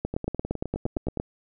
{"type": "two click trains", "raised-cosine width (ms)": 2, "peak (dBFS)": [-17, -13], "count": [11, 11], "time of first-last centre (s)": [[0.14, 1.173], [0.05, 1.199]], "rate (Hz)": [9.68, 8.7], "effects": []}